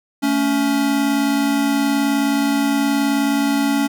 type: tone pair together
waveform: square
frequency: 221.7 / 280.7 Hz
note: A3 / C#4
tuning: +13 / +22 cents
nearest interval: major third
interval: 409 cents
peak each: -23 / -17 dBFS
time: 0.22-3.88 s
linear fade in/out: 20 ms
effects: none